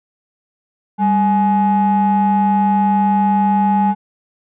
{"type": "ring-modulated tone", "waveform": "triangle", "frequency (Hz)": 322.2, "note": "E4", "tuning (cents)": -39, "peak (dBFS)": -5, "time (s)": [0.98, 3.95], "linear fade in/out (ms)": 50, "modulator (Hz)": 520, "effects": ["tanh soft clip ceiling -6 dBFS", "resampled to 8000 Hz"]}